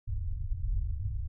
pink low-pass noise, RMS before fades -32 dBFS, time 0.07-1.28 s, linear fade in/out 20 ms, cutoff 110 Hz, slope 48 dB/octave, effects none

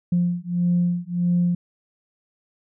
sine beating tone pair, 174.61 / 176.21 Hz, F3 / F3, 0 / +16 cents, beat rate 1.6 Hz, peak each -21 dBFS, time 0.12-1.55 s, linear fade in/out 5 ms, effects tanh soft clip ceiling -12 dBFS

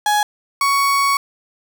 35% pulse tone pair in turn, 836 / 1115.9 Hz, G#5 / C#6, +11 / +11 cents, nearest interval perfect fourth, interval 500 cents, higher second, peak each -12 dBFS, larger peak neither, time 0.06-0.23 / 0.61-1.17 s, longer second, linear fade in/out 2 ms, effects none

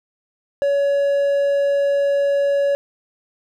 triangle tone, 563 Hz, C#5, 27 cents sharp, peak -13 dBFS, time 0.62-2.75 s, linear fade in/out 0 ms, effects none

